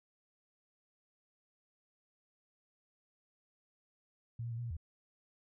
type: tone with pitch steps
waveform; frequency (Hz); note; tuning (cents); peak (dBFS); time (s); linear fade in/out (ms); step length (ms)
sine; 116.5 / 118.2 / 114.9 / 120.3 / 117.3 / 80.3; A#2 / A#2 / A#2 / B2 / A#2 / E2; -1 / +24 / -25 / -45 / +11 / -45; -37; 4.39-4.768; 5; 63
effects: none